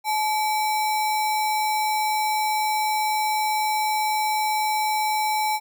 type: tone with sample-and-hold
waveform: sine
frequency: 858 Hz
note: A5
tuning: 44 cents flat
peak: -20 dBFS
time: 0.04-5.6 s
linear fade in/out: 50 ms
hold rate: 3150 Hz
effects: none